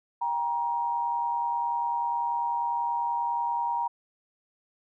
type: tone pair together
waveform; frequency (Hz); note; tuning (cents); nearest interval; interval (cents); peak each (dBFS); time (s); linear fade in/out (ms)
sine; 794 / 944.2; G5 / A#5; +22 / +22; minor third; 300; -33 / -26; 0.21-3.88; 10
effects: none